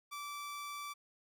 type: tone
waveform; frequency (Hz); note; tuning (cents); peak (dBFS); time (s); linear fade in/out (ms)
sawtooth; 1162; D6; -19; -38; 0.11-0.94; 20
effects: none